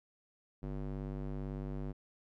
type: tone with band-pass filter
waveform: square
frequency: 49 Hz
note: G1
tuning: in tune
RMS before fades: -40 dBFS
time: 0.62-1.93 s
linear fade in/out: 20 ms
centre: 230 Hz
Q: 0.72
effects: none